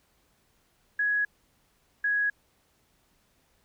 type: tone pair in turn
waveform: sine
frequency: 1672 / 1665.3 Hz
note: G#6 / G#6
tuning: +11 / +4 cents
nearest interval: unison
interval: 7 cents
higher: first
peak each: -23 dBFS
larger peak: neither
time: 0.99-1.25 / 2.04-2.3 s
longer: neither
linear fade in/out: 5 ms
effects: pink hiss -68 dBFS RMS until 3.64 s

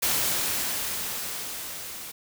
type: noise with level ramp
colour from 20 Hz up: white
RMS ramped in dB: -24 to -39 dBFS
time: 0.02-2.12 s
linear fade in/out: 10 ms
effects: none

